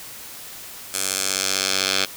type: tone with band-pass filter sweep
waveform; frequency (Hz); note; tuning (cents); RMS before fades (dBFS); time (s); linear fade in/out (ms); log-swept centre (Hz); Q
10% pulse; 95.8; G2; -39; -23; 0.93-2.06; 20; 8900 to 4100; 1.3
effects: white hiss -38 dBFS RMS until 2.16 s